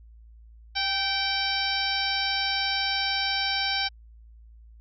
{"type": "harmonic tone with a mistuned harmonic", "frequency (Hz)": 774, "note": "G5", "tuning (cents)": -22, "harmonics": [1, 2, 3, 4, 5, 6, 7], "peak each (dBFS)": [-32, -32, -32, -32, -32, -32, -32], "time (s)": [0.75, 3.89], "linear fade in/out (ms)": 20, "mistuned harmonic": 1, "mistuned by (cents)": 33, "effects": ["added 56 Hz sine -47 dBFS peak until 4.8 s"]}